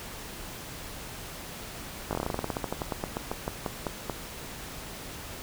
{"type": "slowing click train", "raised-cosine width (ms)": 1, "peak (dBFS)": -15, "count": 24, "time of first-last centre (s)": [2.11, 4.097], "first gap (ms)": 19, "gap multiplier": 1.12, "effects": ["pink hiss -41 dBFS RMS until 5.42 s"]}